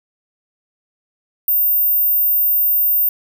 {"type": "tone", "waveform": "sine", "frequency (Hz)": 14620, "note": "A#9", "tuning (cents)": -35, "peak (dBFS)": -12, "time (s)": [1.48, 3.09], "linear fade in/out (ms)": 2, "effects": []}